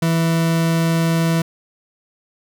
40% pulse tone, 164.81 Hz, E3, in tune, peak -14 dBFS, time 0.02-1.42 s, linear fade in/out 5 ms, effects none

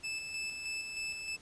sawtooth tone with tremolo, 2627 Hz, E7, 7 cents flat, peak -32 dBFS, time 0.03-1.37 s, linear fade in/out 20 ms, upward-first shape square, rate 3.2 Hz, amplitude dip 40%, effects pink hiss -58 dBFS RMS until 1.41 s + resampled to 22050 Hz

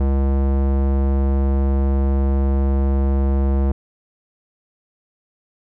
square tone with low-pass filter, 68 Hz, C#2, 33 cents flat, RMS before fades -17 dBFS, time 0-3.72 s, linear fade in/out 5 ms, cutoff 740 Hz, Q 0.71, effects none

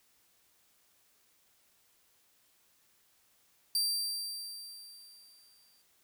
sawtooth tone with exponential decay, 4699 Hz, D8, in tune, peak -24 dBFS, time 3.75-5.82 s, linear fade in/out 2 ms, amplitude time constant 450 ms, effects white hiss -69 dBFS RMS until 6.03 s

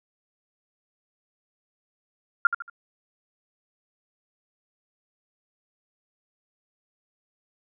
sine tone with echo, 1396.9 Hz, F6, in tune, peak -13 dBFS, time 2.45-2.47 s, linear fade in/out 2 ms, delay 76 ms, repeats 3, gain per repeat -9 dB, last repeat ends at 2.698 s, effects none

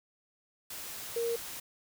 sine tone in noise, 466.2 Hz, A#4, in tune, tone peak -29 dBFS, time 1.16-1.36 s, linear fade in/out 5 ms, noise white, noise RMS -42 dBFS, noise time 0.7-1.6 s, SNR +10 dB, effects none

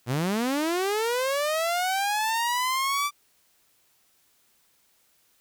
sawtooth linear sweep, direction up, 112.3 to 1174.7 Hz, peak -20 dBFS, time 0.06-3.11 s, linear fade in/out 50 ms, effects white hiss -65 dBFS RMS until 5.4 s

